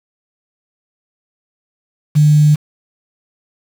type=tone with quantisation; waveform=sine; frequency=150 Hz; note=D3; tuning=37 cents sharp; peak=-6 dBFS; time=2.15-2.56 s; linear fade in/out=20 ms; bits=5; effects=none